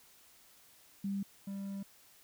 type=tone pair in turn; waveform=sine / triangle; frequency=197.9 / 197.15 Hz; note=G3 / G3; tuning=+17 / +10 cents; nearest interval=unison; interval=7 cents; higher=first; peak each=-33 / -36 dBFS; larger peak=first; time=1.04-1.23 / 1.47-1.83 s; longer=second; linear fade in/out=5 ms; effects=white hiss -62 dBFS RMS until 2.23 s